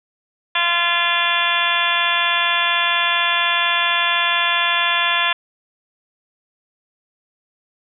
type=harmonic tone; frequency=344.3 Hz; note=F4; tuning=25 cents flat; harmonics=2 / 3 / 4 / 5 / 6 / 7 / 8 / 9 / 10; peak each=-28 / -22 / -27 / -22 / -28 / -24 / -24 / -28 / -22 dBFS; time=0.55-5.33 s; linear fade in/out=5 ms; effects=none

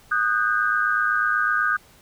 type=tone cluster; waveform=sine; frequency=1237 / 1484 / 1592 Hz; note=D#6 / F#6 / G6; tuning=-10 / +5 / +26 cents; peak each=-23 dBFS; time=0.11-1.77 s; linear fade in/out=10 ms; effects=pink hiss -53 dBFS RMS until 2.01 s

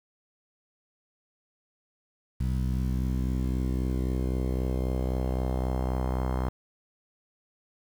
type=tone with low-pass filter sweep; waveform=sawtooth; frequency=63.8 Hz; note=C2; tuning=43 cents flat; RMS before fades=-28 dBFS; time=2.4-6.49 s; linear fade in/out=5 ms; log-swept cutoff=170 to 1100 Hz; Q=1.6; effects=8-bit

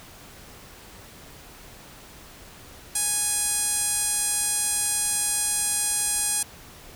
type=tone with band-pass filter; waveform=sawtooth; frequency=830.6 Hz; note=G#5; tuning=in tune; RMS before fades=-25 dBFS; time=2.95-6.43 s; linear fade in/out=5 ms; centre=9000 Hz; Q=3.7; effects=pink hiss -46 dBFS RMS until 6.95 s

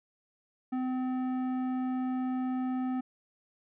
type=tone with tanh clipping; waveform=sine; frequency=256 Hz; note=C4; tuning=38 cents flat; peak=-31 dBFS; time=0.72-3.01 s; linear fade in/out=10 ms; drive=12 dB; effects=none

